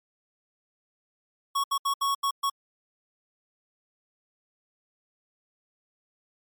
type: tone bursts at uneven times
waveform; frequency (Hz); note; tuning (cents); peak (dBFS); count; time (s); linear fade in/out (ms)
square; 1108.7; C#6; 0; -24; 6; 1.55-1.64 / 1.71-1.78 / 1.85-1.94 / 2.01-2.15 / 2.23-2.31 / 2.43-2.5; 10
effects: MP3 96 kbps